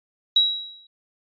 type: tone with exponential decay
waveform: sine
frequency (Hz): 3870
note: B7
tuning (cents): -36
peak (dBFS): -11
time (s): 0.36-0.87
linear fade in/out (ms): 5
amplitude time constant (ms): 110
effects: MP3 48 kbps